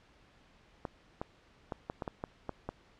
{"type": "clicks", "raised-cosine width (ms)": 1, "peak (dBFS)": -22, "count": 9, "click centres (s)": [0.852, 1.215, 1.722, 1.899, 2.022, 2.078, 2.239, 2.493, 2.69], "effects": ["pink hiss -63 dBFS RMS until 2.99 s", "low-pass 4000 Hz 12 dB/octave"]}